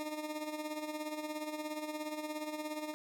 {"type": "tone with tremolo", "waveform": "20% pulse", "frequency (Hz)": 304.8, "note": "D#4", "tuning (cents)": -36, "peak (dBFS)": -31, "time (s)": [0, 2.94], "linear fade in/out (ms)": 0, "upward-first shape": "sine", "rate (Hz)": 17, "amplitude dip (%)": 60, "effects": []}